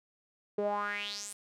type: tone with band-pass filter sweep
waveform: sawtooth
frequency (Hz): 204.7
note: G#3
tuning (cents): -25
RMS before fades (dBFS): -35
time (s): 0.58-1.33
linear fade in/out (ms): 5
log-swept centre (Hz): 440 to 9700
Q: 5.5
effects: none